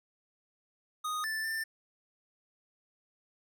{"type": "tone with pitch steps", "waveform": "square", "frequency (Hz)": [1242, 1761, 1785], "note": ["D#6", "A6", "A6"], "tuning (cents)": [-3, 1, 24], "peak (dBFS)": -33, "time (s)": [1.04, 1.64], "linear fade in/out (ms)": 10, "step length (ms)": 200, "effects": []}